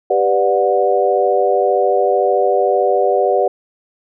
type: chord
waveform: sine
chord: G major seventh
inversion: none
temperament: equal with one note detuned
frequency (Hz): 392 / 493.9 / 587.3 / 727.3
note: G4 / B4 / D5 / F#5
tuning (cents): 0 / 0 / 0 / -30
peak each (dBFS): -17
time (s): 0.1-3.48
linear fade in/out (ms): 5
effects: none